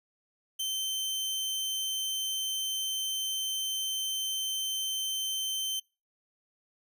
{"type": "tone", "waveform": "sawtooth", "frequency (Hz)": 3098, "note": "G7", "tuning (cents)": -21, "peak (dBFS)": -27, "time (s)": [0.59, 5.8], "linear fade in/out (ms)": 10, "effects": ["noise-tail reverb RT60 0.3 s tail -25 dB re dry"]}